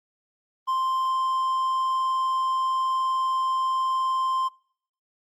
triangle tone, 1046.5 Hz, C6, in tune, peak -20 dBFS, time 0.67-4.49 s, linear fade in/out 20 ms, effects noise-tail reverb RT60 0.6 s tail -25 dB re dry + Opus 24 kbps

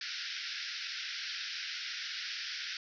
white band-pass noise, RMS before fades -40 dBFS, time 0.01-2.77 s, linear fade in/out 2 ms, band 1400 to 5600 Hz, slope 96 dB/octave, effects none

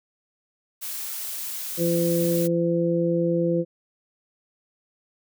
blue noise, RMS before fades -32 dBFS, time 0.81-2.48 s, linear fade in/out 20 ms
harmonic tone, 170 Hz, F3, 46 cents flat, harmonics 1 / 2 / 3, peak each -24 / -24 / -24 dBFS, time 1.77-3.65 s, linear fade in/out 50 ms
effects none

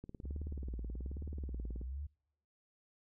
click train, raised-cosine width 3 ms, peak -34 dBFS, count 34, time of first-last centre 0.04-1.814 s, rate 18.6 Hz
sine tone with vibrato, 65 Hz, C2, 11 cents flat, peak -39 dBFS, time 0.23-2.07 s, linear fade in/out 10 ms, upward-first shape sine, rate 1.2 Hz, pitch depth 240 cents each way
effects noise-tail reverb RT60 0.7 s tail -26 dB re dry

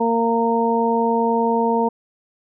harmonic tone, 230.5 Hz, A#3, 19 cents flat, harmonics 1 / 2 / 3 / 4, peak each -21 / -20 / -26 / -20 dBFS, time 0-1.89 s, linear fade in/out 10 ms, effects none

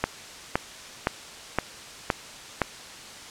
click train, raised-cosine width 0.5 ms, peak -6 dBFS, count 6, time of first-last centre 0.04-2.617 s, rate 1.94 Hz, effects white hiss -42 dBFS RMS until 3.3 s + low-pass 7000 Hz 12 dB/octave

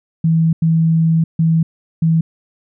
sine tone bursts at uneven times, 162.8 Hz, E3, 21 cents flat, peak -10 dBFS, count 4, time 0.24-0.53 / 0.62-1.24 / 1.39-1.63 / 2.02-2.21 s, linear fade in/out 5 ms, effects none

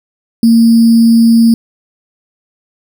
sine tone with sample-and-hold, 229.6 Hz, A#3, 26 cents flat, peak -3 dBFS, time 0.43-1.54 s, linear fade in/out 2 ms, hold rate 4900 Hz, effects none

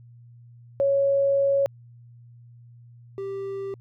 sine / triangle tone pair in turn, 554.4 / 392 Hz, C#5 / G4, 0 / 0 cents, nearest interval tritone, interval 600 cents, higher first, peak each -18 / -27 dBFS, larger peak first, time 0.8-1.66 / 3.18-3.74 s, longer first, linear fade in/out 0 ms, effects added 119 Hz sine -46 dBFS peak until 3.8 s

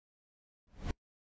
brown noise with exponential growth, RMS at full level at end -31 dBFS, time 0.67-0.91 s, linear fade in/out 1 ms, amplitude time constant 51 ms, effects noise-tail reverb RT60 0.1 s tail -24 dB re dry + resampled to 16000 Hz

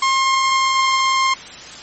sawtooth tone with pitch glide, 1068 to 1061.2 Hz, C6 to C6, +35 to +24 cents, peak -10 dBFS, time 0.02-1.34 s, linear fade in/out 5 ms, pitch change -11 cents, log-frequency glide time 0.15-0.92 s, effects white hiss -35 dBFS RMS until 1.82 s + MP3 32 kbps

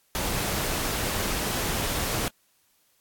pink noise, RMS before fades -28 dBFS, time 0.15-2.28 s, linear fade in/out 0 ms, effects white hiss -66 dBFS RMS until 3 s + AAC 64 kbps

